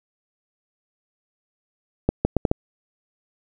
accelerating click train, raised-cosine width 2 ms, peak -4 dBFS, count 5, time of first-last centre 2.09-2.514 s, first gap 160 ms, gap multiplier 0.73, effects none

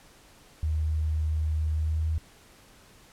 sine tone with pitch glide, 77.8 to 79.43 Hz, D#2 to D#2, 0 to +36 cents, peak -24 dBFS, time 0.63-2.18 s, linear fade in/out 0 ms, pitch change +36 cents, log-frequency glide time 1.78-2.07 s, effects pink hiss -55 dBFS RMS until 3.12 s + low-pass 12000 Hz 12 dB/octave

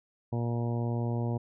harmonic tone, 118.3 Hz, A#2, 26 cents sharp, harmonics 1 / 2 / 3 / 4 / 5 / 6 / 7 / 8, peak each -29 / -35 / -39 / -41 / -43 / -45 / -46 / -47 dBFS, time 0.32-1.38 s, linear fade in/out 10 ms, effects none

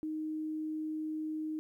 sine tone, 311.1 Hz, D#4, in tune, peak -34 dBFS, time 0.03-1.59 s, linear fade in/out 0 ms, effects 12-bit

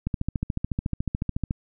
click train, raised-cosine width 5 ms, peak -13 dBFS, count 21, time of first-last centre 0.07-1.509 s, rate 13.9 Hz, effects none

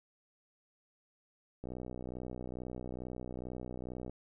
click train, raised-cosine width 2 ms, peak -29 dBFS, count 154, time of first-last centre 1.64-4.096 s, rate 62.3 Hz, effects none

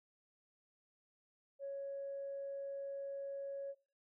sine tone, 554.4 Hz, C#5, in tune, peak -40 dBFS, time 1.59-3.75 s, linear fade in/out 50 ms, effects noise-tail reverb RT60 0.5 s tail -25 dB re dry + tanh soft clip ceiling -36 dBFS

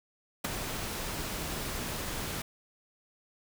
pink noise with ADSR envelope, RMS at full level -29 dBFS, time 0.44-2.42 s, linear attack 9 ms, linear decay 13 ms, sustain -7 dB, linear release 4 ms, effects none

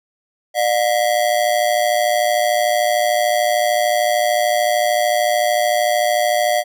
square ring-modulated tone, 659.3 Hz, E5, in tune, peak -12 dBFS, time 0.54-6.64 s, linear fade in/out 50 ms, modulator 56.7 Hz, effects none

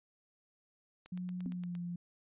click train, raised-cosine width 0.2 ms, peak -36 dBFS, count 7, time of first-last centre 1.06-1.752 s, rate 8.67 Hz
sine tone with pitch glide, 180.6 to 174.35 Hz, F#3 to F3, -42 to -3 cents, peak -37 dBFS, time 1.12-1.96 s, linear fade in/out 5 ms, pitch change -61 cents, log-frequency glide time 1.49-1.77 s
sine tone with exponential decay, 250 Hz, B3, 21 cents sharp, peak -35 dBFS, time 1.46-1.61 s, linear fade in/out 0 ms, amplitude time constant 32 ms
effects resampled to 8000 Hz

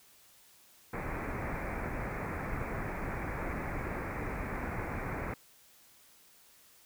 pink low-pass noise, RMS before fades -37 dBFS, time 0.93-5.34 s, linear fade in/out 5 ms, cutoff 2400 Hz, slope 96 dB/octave, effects white hiss -61 dBFS RMS until 6.85 s

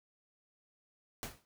pink noise with exponential decay, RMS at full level -38 dBFS, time 1.23-1.45 s, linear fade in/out 0 ms, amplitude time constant 46 ms, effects noise-tail reverb RT60 0.1 s tail -24 dB re dry

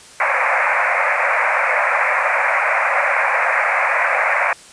white band-pass noise, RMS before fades -17 dBFS, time 0.2-4.53 s, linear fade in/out 2 ms, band 520 to 2400 Hz, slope 96 dB/octave, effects white hiss -42 dBFS RMS until 4.72 s + resampled to 22050 Hz

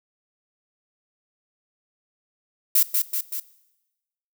violet noise with echo, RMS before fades -17 dBFS, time 2.75-2.83 s, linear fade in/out 5 ms, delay 190 ms, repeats 3, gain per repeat -4 dB, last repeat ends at 3.4 s, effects noise-tail reverb RT60 1.0 s tail -19 dB re dry

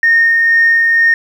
sine tone with tremolo, 1839 Hz, A#6, 24 cents flat, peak -5 dBFS, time 0.03-1.14 s, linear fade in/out 2 ms, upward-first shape sine, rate 2.1 Hz, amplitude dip 25%, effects tanh soft clip ceiling -2 dBFS + 7-bit

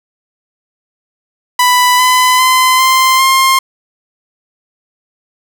sawtooth tone with pitch steps, 992 / 1008.8 / 1025.8 / 1043.1 / 1060.7 Hz, B5 / B5 / C6 / C6 / C6, +7 / +36 / -35 / -6 / +23 cents, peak -3 dBFS, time 1.59-3.59 s, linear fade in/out 5 ms, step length 400 ms, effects none

